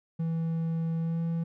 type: tone with pitch glide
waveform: triangle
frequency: 164 to 166.29 Hz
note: E3 to E3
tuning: -9 to +15 cents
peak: -25 dBFS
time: 0.19-1.44 s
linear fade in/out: 10 ms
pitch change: +24 cents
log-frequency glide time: 0.99-1.21 s
effects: none